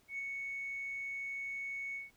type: tone with ADSR envelope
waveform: sine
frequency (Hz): 2217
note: C#7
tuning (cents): 0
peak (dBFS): -34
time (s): 0.08-2.11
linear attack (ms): 110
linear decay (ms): 5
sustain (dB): -3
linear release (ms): 160
effects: tanh soft clip ceiling -33 dBFS + pink hiss -69 dBFS RMS until 2.16 s